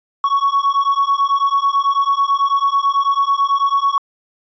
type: beating tone pair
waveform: triangle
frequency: 1108.7 / 1117.8 Hz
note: C#6 / C#6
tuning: 0 / +14 cents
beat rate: 9.1 Hz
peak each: -13 dBFS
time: 0.24-3.98 s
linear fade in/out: 2 ms
effects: tanh soft clip ceiling -8 dBFS + resampled to 16000 Hz